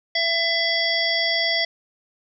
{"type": "harmonic tone", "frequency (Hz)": 669, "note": "E5", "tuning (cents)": 25, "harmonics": [1, 3, 5, 7, 8], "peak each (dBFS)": [-27, -23, -25, -26, -28], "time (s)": [0.15, 1.65], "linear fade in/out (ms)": 5, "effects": []}